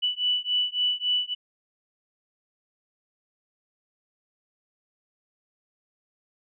sine beating tone pair, 2965 / 2968.6 Hz, F#7 / F#7, +3 / +5 cents, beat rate 3.6 Hz, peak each -26 dBFS, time 0.02-1.35 s, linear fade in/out 20 ms, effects none

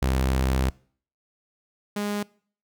sawtooth tone pair in turn, 65.4 / 206 Hz, C2 / G#3, 0 / -14 cents, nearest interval octave + minor sixth, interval 1986 cents, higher second, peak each -17 / -22 dBFS, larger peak first, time 0.02-0.7 / 1.96-2.23 s, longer first, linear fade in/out 5 ms, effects noise-tail reverb RT60 0.5 s tail -24 dB re dry

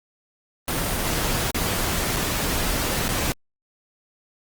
pink noise with dropouts, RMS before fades -24 dBFS, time 0.68-3.32 s, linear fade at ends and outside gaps 0 ms, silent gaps 1.507-1.546 / 2.163-2.167 / 3.081-3.09 s, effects Opus 24 kbps

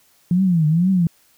sine tone with vibrato, 170.6 Hz, F3, 40 cents flat, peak -13 dBFS, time 0.31-1.07 s, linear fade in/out 2 ms, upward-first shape triangle, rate 2.1 Hz, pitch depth 230 cents each way, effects white hiss -57 dBFS RMS until 1.37 s

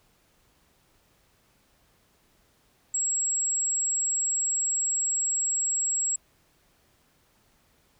sine tone, 7660 Hz, A#8, 46 cents sharp, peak -24 dBFS, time 2.94-6.16 s, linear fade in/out 5 ms, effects pink hiss -65 dBFS RMS until 7.99 s

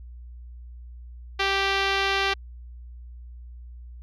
5% pulse tone with low-pass filter, 391.4 Hz, G4, 3 cents flat, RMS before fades -24 dBFS, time 1.39-2.34 s, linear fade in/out 10 ms, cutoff 3800 Hz, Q 0.78, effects added 60 Hz sine -39 dBFS peak until 4.02 s

